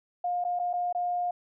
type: tone with dropouts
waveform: sine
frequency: 710 Hz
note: F5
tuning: 28 cents sharp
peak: -26 dBFS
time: 0.24-1.31 s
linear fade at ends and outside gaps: 5 ms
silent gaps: 0.441-0.448 / 0.591-0.596 / 0.731-0.736 / 0.927-0.948 s
effects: none